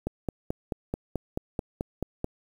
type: click train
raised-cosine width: 2 ms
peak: -15 dBFS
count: 11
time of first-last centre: 0.07-2.244 s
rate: 4.6 Hz
effects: 8-bit